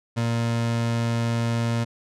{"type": "tone", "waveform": "30% pulse", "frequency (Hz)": 116.54, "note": "A#2", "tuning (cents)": 0, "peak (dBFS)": -19, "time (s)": [0.16, 1.85], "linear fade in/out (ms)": 20, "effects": ["low-pass 8000 Hz 12 dB/octave"]}